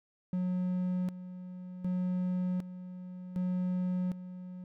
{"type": "tone with tremolo", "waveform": "triangle", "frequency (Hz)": 181.8, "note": "F#3", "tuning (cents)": -30, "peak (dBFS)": -27, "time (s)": [0.33, 4.64], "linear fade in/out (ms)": 2, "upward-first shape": "square", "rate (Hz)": 0.66, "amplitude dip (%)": 75, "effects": []}